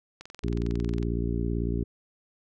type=click train; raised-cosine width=0.2 ms; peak=-25 dBFS; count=19; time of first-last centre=0.21-1.028 s; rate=22 Hz
type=harmonic tone; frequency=58 Hz; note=A#1; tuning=8 cents flat; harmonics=1 / 2 / 3 / 4 / 5 / 6 / 7; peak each=-29 / -32 / -34 / -35 / -36 / -37 / -37 dBFS; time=0.43-1.84 s; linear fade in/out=10 ms
effects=none

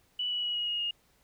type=tone with pitch steps; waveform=sine; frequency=2960 / 2938 / 2916 / 2894 / 2872 / 2851 Hz; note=F#7 / F#7 / F#7 / F#7 / F7 / F7; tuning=0 / -13 / -26 / -39 / +48 / +35 cents; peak=-29 dBFS; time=0.19-0.91 s; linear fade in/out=5 ms; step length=120 ms; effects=pink hiss -67 dBFS RMS until 1.23 s

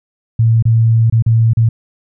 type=tone with dropouts; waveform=sine; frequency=113.7 Hz; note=A#2; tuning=43 cents flat; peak=-7 dBFS; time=0.39-1.69 s; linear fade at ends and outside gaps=5 ms; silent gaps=0.625-0.653 / 1.1-1.124 / 1.224-1.262 / 1.534-1.57 s; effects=none

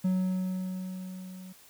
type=tone with level ramp; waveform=triangle; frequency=185.5 Hz; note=F#3; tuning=5 cents sharp; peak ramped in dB=-21 to -41 dBFS; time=0.04-1.53 s; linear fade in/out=10 ms; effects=white hiss -56 dBFS RMS until 1.69 s

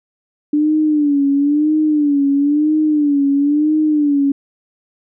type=tone with vibrato; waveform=sine; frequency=293.7 Hz; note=D4; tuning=in tune; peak=-11 dBFS; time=0.53-4.32 s; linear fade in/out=5 ms; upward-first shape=sine; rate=1 Hz; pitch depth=90 cents each way; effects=none

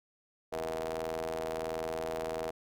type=ring-modulated tone; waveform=sawtooth; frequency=81.4 Hz; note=E2; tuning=21 cents flat; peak=-27 dBFS; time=0.52-2.51 s; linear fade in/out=10 ms; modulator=559 Hz; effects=none

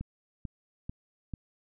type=click train; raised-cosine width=5 ms; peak=-24 dBFS; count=4; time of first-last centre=0.01-1.337 s; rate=2.26 Hz; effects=none

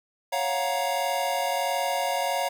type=chord; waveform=square; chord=Gb major seventh; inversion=second; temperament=equal with one note detuned; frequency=554.4 / 698.5 / 740 / 941.5 Hz; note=Db5 / F5 / Gb5 / Bb5; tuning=0 / 0 / 0 / +17 cents; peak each=-31 / -30 / -32 / -31 dBFS; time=0.32-2.49 s; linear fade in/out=10 ms; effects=none

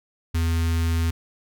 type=tone with notch filter; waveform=square; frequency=82.6 Hz; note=E2; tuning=4 cents sharp; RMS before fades=-22 dBFS; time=0.34-1.11 s; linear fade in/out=10 ms; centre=610 Hz; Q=0.68; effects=none

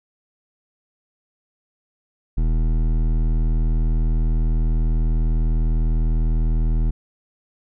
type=tone with hard clipping; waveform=sine; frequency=40.02 Hz; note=D#1; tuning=50 cents sharp; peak=-18 dBFS; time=2.37-6.91 s; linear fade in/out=10 ms; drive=13 dB; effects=none

